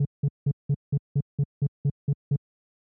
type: tone bursts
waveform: sine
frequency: 141.4 Hz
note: C#3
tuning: 35 cents sharp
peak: -16 dBFS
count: 11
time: 0-2.361 s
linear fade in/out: 5 ms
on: 51 ms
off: 180 ms
effects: tanh soft clip ceiling -18 dBFS + high-pass 80 Hz 12 dB/octave